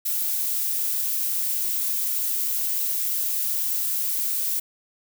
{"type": "noise", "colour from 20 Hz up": "violet", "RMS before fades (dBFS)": -25, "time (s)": [0.05, 4.6], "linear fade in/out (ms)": 10, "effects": []}